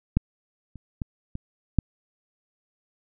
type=clicks; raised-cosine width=5 ms; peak=-7 / -29 / -17 / -20 / -6 dBFS; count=5; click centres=0.17 / 0.757 / 1.018 / 1.354 / 1.787 s; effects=none